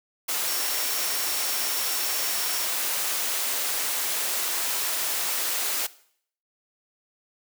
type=tone in noise; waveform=sine; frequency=5500 Hz; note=F8; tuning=27 cents flat; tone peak=-34 dBFS; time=0.47-2.66 s; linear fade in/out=10 ms; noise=white; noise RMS=-27 dBFS; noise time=0.28-5.87 s; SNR=-10 dB; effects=noise-tail reverb RT60 0.6 s tail -18 dB re dry + high-pass 400 Hz 12 dB/octave